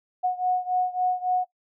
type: beating tone pair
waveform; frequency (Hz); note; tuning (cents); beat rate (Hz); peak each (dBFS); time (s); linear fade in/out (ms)
sine; 730 / 733.6; F#5 / F#5; -24 / -15; 3.6; -24 / -26; 0.23-1.45; 20
effects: noise-tail reverb RT60 0.1 s tail -19 dB re dry